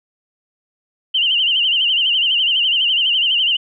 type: tone with vibrato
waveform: sine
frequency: 2949 Hz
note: F#7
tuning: 6 cents flat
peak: -13 dBFS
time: 1.14-3.57 s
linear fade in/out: 10 ms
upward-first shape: sine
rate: 12 Hz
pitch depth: 110 cents each way
effects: none